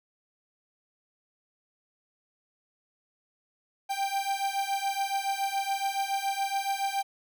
45% pulse beating tone pair, 784 / 791.1 Hz, G5 / G5, 0 / +16 cents, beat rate 7.1 Hz, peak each -31 dBFS, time 3.89-7.03 s, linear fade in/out 20 ms, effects none

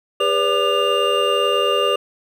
triangle tone cluster, 403.2 / 493.9 / 572 / 1202 / 2805 Hz, G4 / B4 / D5 / D6 / F7, +49 / 0 / -46 / +40 / +7 cents, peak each -20 dBFS, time 0.2-1.96 s, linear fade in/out 5 ms, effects none

